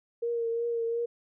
sine tone with vibrato, 465.3 Hz, A#4, 3 cents flat, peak -27 dBFS, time 0.22-1.06 s, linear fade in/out 10 ms, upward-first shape triangle, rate 2.8 Hz, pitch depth 30 cents each way, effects none

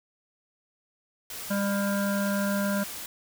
white noise, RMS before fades -38 dBFS, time 1.3-3.06 s, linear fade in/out 2 ms
harmonic tone, 200.1 Hz, G3, 36 cents sharp, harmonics 1 / 3 / 5 / 7 / 8, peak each -26 / -31 / -38 / -36 / -38 dBFS, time 1.5-2.84 s, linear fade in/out 10 ms
effects none

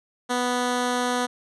10% pulse tone, 246.9 Hz, B3, in tune, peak -14 dBFS, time 0.29-1.27 s, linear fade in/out 20 ms, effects resampled to 24000 Hz

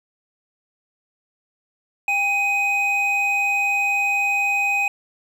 triangle tone pair together, 800 / 2508 Hz, G5 / D#7, +35 / +13 cents, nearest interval octave + minor sixth, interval 1978 cents, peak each -23 / -17 dBFS, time 2.08-4.88 s, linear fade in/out 2 ms, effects none

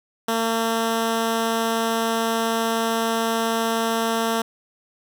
10% pulse tone, 227 Hz, A#3, 46 cents flat, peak -12 dBFS, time 0.28-4.42 s, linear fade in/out 5 ms, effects none

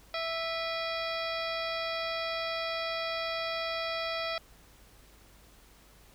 harmonic tone with a mistuned harmonic, 659.3 Hz, E5, in tune, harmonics 1 / 2 / 3 / 4 / 5 / 6 / 7 / 8, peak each -35 / -38 / -40 / -41 / -42 / -43 / -43 / -44 dBFS, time 0.14-4.38 s, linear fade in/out 2 ms, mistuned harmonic 4, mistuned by -130 cents, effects added 50 Hz sine -59 dBFS peak until 6.14 s + pink hiss -59 dBFS RMS until 6.14 s

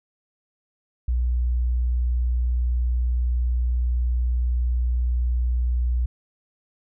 sine tone, 60.8 Hz, B1, 26 cents flat, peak -19 dBFS, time 1.08-6.06 s, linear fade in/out 5 ms, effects none

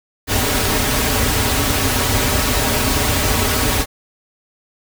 pink noise with comb filter, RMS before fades -17 dBFS, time 0.27-3.86 s, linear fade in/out 50 ms, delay 5.8 ms, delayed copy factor -0.7, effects none

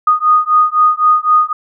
sine beating tone pair, 1235 / 1238.9 Hz, D#6 / D#6, -13 / -8 cents, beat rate 3.9 Hz, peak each -11 dBFS, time 0.07-1.53 s, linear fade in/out 5 ms, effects none

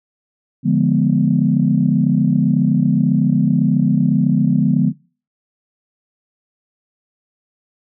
sine chord, D diminished seventh, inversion none, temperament equal with one note detuned, 146.83 / 174.61 / 208.7 / 246.9 Hz, D3 / F3 / Ab3 / Cb4, 0 / 0 / +9 / 0 cents, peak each -17 dBFS, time 0.63-4.93 s, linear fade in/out 50 ms, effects noise-tail reverb RT60 0.4 s tail -24 dB re dry + tanh soft clip ceiling -1 dBFS

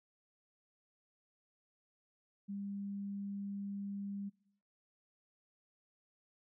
sine tone, 200 Hz, G3, 35 cents sharp, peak -39 dBFS, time 2.48-4.3 s, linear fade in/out 20 ms, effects noise-tail reverb RT60 0.9 s tail -25 dB re dry

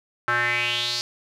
square tone with band-pass filter sweep, 120 Hz, B2, 49 cents flat, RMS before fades -24 dBFS, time 0.28-1.01 s, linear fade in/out 0 ms, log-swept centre 1400 to 4900 Hz, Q 4.7, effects none

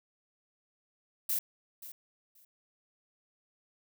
violet noise with echo, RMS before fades -31 dBFS, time 1.29-1.39 s, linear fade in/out 5 ms, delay 530 ms, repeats 2, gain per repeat -15 dB, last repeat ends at 2.45 s, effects none

